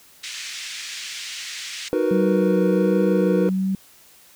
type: band-pass noise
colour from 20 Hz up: pink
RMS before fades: -33 dBFS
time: 0.23-1.89 s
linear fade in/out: 10 ms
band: 2000 to 7500 Hz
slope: 24 dB/octave
type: chord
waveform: triangle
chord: B major seventh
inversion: first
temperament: equal with one note detuned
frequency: 311.1 / 370 / 467.8 / 493.9 Hz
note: D#4 / F#4 / A#4 / B4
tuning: 0 / 0 / +6 / 0 cents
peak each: -22 / -22 / -22 / -21 dBFS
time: 1.93-3.49 s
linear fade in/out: 0 ms
type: tone with vibrato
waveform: sine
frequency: 188.8 Hz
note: F#3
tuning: 35 cents sharp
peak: -19 dBFS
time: 2.11-3.75 s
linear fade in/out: 2 ms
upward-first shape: triangle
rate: 1.4 Hz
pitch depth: 31 cents each way
effects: white hiss -51 dBFS RMS until 4.35 s